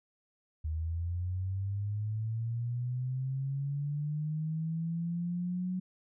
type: linear sweep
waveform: sine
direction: up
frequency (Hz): 77 to 185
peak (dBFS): -31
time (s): 0.64-5.8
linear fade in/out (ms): 10
effects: none